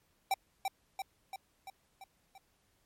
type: tone with echo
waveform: square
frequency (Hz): 776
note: G5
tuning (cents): -18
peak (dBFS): -28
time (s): 0.31-0.34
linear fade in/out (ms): 2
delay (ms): 340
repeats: 6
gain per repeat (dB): -4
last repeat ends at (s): 2.38
effects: pink hiss -73 dBFS RMS until 2.85 s + MP3 64 kbps